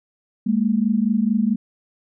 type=tone pair together; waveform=sine; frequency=205.1 / 229.6 Hz; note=G#3 / A#3; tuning=-21 / -26 cents; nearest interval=major second; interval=195 cents; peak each=-19 dBFS; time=0.46-1.56 s; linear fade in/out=10 ms; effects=none

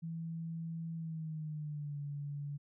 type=tone with pitch glide; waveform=sine; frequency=164.5 to 144.04 Hz; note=E3 to D3; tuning=-3 to -33 cents; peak=-38 dBFS; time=0.02-2.58 s; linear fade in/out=20 ms; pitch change=-230 cents; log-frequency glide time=0.95-1.99 s; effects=none

